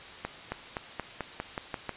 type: accelerating click train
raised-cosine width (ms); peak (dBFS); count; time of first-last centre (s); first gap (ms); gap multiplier
0.5; -17; 9; 0.25-1.893; 270; 0.92
effects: white hiss -45 dBFS RMS until 1.96 s + resampled to 8000 Hz